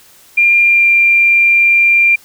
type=tone with pitch glide; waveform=sine; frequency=2396 to 2381 Hz; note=D7 to D7; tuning=+34 to +23 cents; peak=-6 dBFS; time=0.37-2.16 s; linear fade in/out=10 ms; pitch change=-11 cents; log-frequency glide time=0.62-0.87 s; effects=white hiss -44 dBFS RMS until 2.24 s